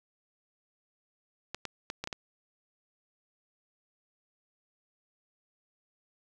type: clicks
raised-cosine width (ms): 0.2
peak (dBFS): -18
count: 6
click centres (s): 1.546 / 1.653 / 1.901 / 2.04 / 2.074 / 2.128
effects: 10-bit